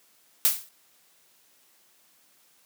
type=noise with exponential decay; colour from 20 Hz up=blue; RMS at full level=-17 dBFS; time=0.45-0.69 s; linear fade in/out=0 ms; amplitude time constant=52 ms; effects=white hiss -62 dBFS RMS until 2.65 s + high-pass 150 Hz 12 dB/octave